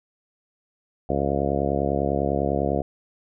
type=harmonic tone; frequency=70 Hz; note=C#2; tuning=18 cents sharp; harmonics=1 / 2 / 3 / 4 / 5 / 6 / 7 / 8 / 9 / 10; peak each=-30 / -30 / -30 / -30 / -30 / -30 / -30 / -30 / -30 / -30 dBFS; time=1.09-2.82 s; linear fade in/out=5 ms; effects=none